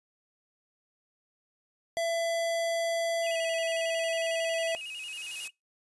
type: tone with pitch glide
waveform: square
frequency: 669 to 659.4 Hz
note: E5 to E5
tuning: +25 to 0 cents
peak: -28 dBFS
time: 1.97-4.75 s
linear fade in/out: 0 ms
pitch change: -25 cents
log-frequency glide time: 3.28-3.37 s
type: tone with vibrato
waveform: triangle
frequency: 2700 Hz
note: E7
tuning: 41 cents sharp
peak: -36 dBFS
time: 3.22-5.51 s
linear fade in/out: 50 ms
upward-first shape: square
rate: 11 Hz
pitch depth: 100 cents each way
type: noise with exponential growth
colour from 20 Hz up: blue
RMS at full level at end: -37 dBFS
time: 3.27-5.48 s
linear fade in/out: 5 ms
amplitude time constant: 480 ms
effects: noise-tail reverb RT60 0.2 s tail -24 dB re dry + resampled to 24000 Hz